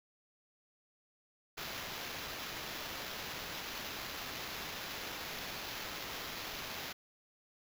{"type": "noise with sample-and-hold", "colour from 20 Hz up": "white", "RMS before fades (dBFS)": -43, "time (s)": [1.57, 6.93], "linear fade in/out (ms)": 10, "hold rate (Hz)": 8820, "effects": []}